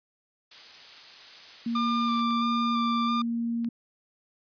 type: noise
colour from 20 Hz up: blue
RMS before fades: -40 dBFS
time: 0.51-2.22 s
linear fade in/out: 5 ms
type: tone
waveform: sine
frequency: 233.1 Hz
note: A#3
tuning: in tune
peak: -26 dBFS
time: 1.66-3.69 s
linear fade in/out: 5 ms
type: tone with vibrato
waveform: 45% pulse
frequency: 1191 Hz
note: D6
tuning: 24 cents sharp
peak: -26 dBFS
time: 1.75-3.22 s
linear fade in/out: 5 ms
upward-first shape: square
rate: 1.5 Hz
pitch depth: 15 cents each way
type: clicks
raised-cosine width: 0.2 ms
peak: -30 dBFS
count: 3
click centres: 2.194 / 2.307 / 3.646 s
effects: resampled to 11025 Hz